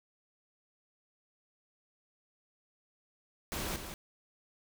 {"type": "noise with echo", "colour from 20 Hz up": "pink", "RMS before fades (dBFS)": -37, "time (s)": [3.52, 3.76], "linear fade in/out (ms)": 0, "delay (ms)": 180, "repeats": 1, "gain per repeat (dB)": -7, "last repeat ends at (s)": 3.94, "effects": []}